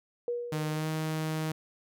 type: tone with exponential decay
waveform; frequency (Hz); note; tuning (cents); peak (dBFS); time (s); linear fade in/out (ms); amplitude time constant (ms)
sine; 480; B4; -49; -27; 0.28-1.16; 1; 190
type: tone with pitch glide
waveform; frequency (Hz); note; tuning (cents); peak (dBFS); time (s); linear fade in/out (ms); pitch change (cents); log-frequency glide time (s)
sawtooth; 153.6 to 157.19; D#3 to D#3; -22 to +18; -26; 0.52-1.52; 5; +40; 0.71-0.88
effects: none